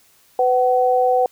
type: tone pair together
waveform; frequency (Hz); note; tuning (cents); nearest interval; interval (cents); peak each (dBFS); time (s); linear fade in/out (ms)
sine; 502 / 754.3; B4 / F#5; +28 / +33; perfect fifth; 705; -16; 0.39-1.26; 2
effects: white hiss -55 dBFS RMS until 1.31 s